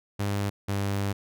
sawtooth tone pair in turn, 100.9 / 99.8 Hz, G#2 / G2, -49 / +32 cents, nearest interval unison, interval 19 cents, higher first, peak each -22 dBFS, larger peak neither, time 0.19-0.5 / 0.68-1.13 s, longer second, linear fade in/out 10 ms, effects none

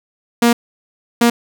sawtooth tone bursts at uneven times, 236.1 Hz, A#3, 22 cents sharp, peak -5 dBFS, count 2, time 0.42-0.53 / 1.21-1.3 s, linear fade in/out 5 ms, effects none

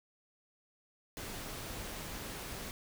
pink noise, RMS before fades -43 dBFS, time 1.17-2.71 s, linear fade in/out 0 ms, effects none

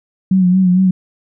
sine tone with vibrato, 184.3 Hz, F#3, 7 cents flat, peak -8 dBFS, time 0.31-0.91 s, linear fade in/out 5 ms, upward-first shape sine, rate 4.4 Hz, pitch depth 51 cents each way, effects none

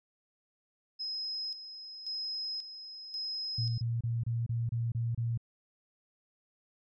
sine tone with tremolo, 5110 Hz, D#8, 45 cents sharp, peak -34 dBFS, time 0.99-3.82 s, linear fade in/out 20 ms, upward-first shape square, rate 0.93 Hz, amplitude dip 65%
sine tone bursts, 116.6 Hz, A#2, 1 cent sharp, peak -29 dBFS, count 8, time 3.58-5.376 s, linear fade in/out 5 ms, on 200 ms, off 28 ms
effects none

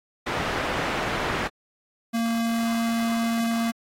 white low-pass noise, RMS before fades -28 dBFS, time 0.26-1.48 s, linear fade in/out 10 ms, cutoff 1700 Hz, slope 12 dB/octave
square tone, 230.1 Hz, A#3, 22 cents flat, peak -23 dBFS, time 2.13-3.72 s, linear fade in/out 20 ms
effects AAC 48 kbps

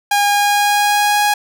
sawtooth tone with pitch glide, 815 to 828.3 Hz, G#5 to G#5, -33 to -5 cents, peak -8 dBFS, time 0.11-1.34 s, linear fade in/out 5 ms, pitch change +28 cents, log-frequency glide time 0.24-1.21 s, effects none

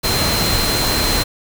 sine tone in noise, 4124 Hz, C8, 26 cents flat, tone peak -21 dBFS, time 0.03-1.24 s, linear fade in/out 20 ms, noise pink, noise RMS -18 dBFS, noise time 0.03-1.24 s, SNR -6 dB, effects none

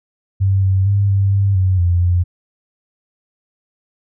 sine tone with pitch steps, 96.9 / 95.5 / 100.2 / 98.3 / 99 / 93.5 / 87.5 / 88.5 Hz, G2 / G2 / G2 / G2 / G2 / F#2 / F2 / F2, -20 / -45 / +38 / +5 / +18 / +19 / +4 / +23 cents, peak -11 dBFS, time 0.4-2.24 s, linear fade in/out 20 ms, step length 230 ms, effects none

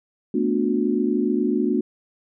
sine chord, B minor seventh, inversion third, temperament equal with one note detuned, 220 / 246.9 / 293.7 / 363.4 Hz, A3 / B3 / D4 / F#4, 0 / 0 / 0 / -31 cents, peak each -24 dBFS, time 0.34-1.81 s, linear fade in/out 5 ms, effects none

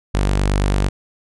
sawtooth tone, 49 Hz, G1, in tune, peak -11 dBFS, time 0.14-0.89 s, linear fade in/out 10 ms, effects resampled to 24000 Hz

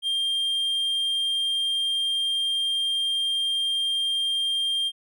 triangle tone, 3195 Hz, G7, 32 cents sharp, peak -21 dBFS, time 0.02-4.92 s, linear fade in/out 50 ms, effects none

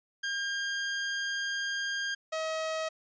sawtooth tone pair in turn, 1608 / 636.9 Hz, G6 / D#5, +44 / +40 cents, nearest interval octave + major third, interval 1604 cents, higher first, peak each -27 dBFS, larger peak neither, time 0.23-2.15 / 2.32-2.89 s, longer first, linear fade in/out 10 ms, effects resampled to 16000 Hz

